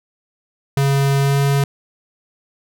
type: tone with pitch glide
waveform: square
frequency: 138.59 to 139.8 Hz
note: C#3 to C#3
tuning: 0 to +15 cents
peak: -14 dBFS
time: 0.77-1.64 s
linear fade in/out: 2 ms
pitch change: +15 cents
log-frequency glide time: 1.19-1.38 s
effects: none